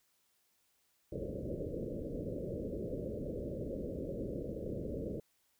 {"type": "low-pass noise", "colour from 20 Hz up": "white", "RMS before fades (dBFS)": -40, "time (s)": [1.12, 5.2], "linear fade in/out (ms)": 2, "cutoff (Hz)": 580, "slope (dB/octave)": 96, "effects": ["white hiss -75 dBFS RMS until 5.59 s"]}